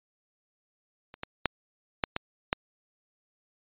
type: clicks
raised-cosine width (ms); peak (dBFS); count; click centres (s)
0.3; -28 / -18 / -7 / -8 / -13 / -7; 6; 1.141 / 1.234 / 1.457 / 2.038 / 2.164 / 2.529
effects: resampled to 8000 Hz